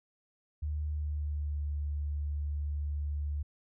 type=tone with pitch glide; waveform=sine; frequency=75.2 to 73.27 Hz; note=D2 to D2; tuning=+42 to -3 cents; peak=-31 dBFS; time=0.62-3.43 s; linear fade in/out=10 ms; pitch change=-45 cents; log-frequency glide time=0.84-1.63 s; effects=none